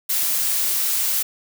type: noise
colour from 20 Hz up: blue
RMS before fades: -21 dBFS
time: 0.09-1.23 s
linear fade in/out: 10 ms
effects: none